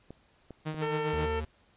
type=clicks; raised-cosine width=2 ms; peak=-30 dBFS; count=3; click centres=0.106 / 0.507 / 0.745 s
type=tone with tremolo; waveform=sawtooth; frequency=155.56 Hz; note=D#3; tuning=in tune; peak=-27 dBFS; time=0.65-1.27 s; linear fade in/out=20 ms; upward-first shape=sine; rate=7.4 Hz; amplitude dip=60%
type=harmonic tone; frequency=449.9 Hz; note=A4; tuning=39 cents sharp; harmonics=1 / 2 / 3 / 4 / 5 / 6 / 7; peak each=-31 / -37 / -41 / -43 / -45 / -47 / -48 dBFS; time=0.81-1.41 s; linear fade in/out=20 ms
type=tone; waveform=square; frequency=77 Hz; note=D#2; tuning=17 cents flat; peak=-34 dBFS; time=1.13-1.45 s; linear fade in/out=5 ms
effects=pink hiss -65 dBFS RMS until 1.76 s + resampled to 8000 Hz